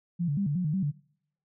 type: tone with pitch steps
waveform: sine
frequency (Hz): 172.7 / 143.6 / 199.1 / 145.1 / 180.8 / 151.3 / 191.3 / 145.6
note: F3 / D3 / G3 / D3 / F#3 / D#3 / G3 / D3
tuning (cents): -19 / -39 / +27 / -21 / -40 / -48 / -42 / -15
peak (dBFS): -25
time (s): 0.19-0.918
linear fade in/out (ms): 20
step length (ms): 91
effects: noise-tail reverb RT60 0.7 s tail -25 dB re dry